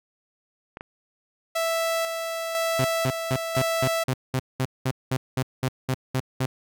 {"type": "clicks", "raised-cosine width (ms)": 0.5, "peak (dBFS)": -21, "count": 2, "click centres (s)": [0.771, 0.809]}
{"type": "tone with tremolo", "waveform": "sawtooth", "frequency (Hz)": 659.3, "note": "E5", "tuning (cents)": 0, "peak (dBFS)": -19, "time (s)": [1.55, 4.04], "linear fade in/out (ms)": 10, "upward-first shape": "square", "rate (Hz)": 1, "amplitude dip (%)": 45}
{"type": "tone bursts", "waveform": "sawtooth", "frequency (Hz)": 130, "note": "C3", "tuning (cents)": -11, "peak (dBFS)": -18, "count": 15, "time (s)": [2.79, 6.46], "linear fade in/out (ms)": 5, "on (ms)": 58, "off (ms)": 200}
{"effects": []}